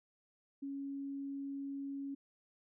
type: tone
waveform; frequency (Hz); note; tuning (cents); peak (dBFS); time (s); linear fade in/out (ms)
sine; 277.2; C#4; 0; -39; 0.62-2.15; 10
effects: none